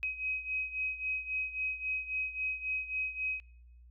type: beating tone pair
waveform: sine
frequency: 2531 / 2534.7 Hz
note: D#7 / D#7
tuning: +29 / +31 cents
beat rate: 3.7 Hz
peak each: -34 / -38 dBFS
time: 0.03-3.4 s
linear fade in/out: 0 ms
effects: noise-tail reverb RT60 0.8 s tail -23 dB re dry + added 60 Hz sine -53 dBFS peak until 3.9 s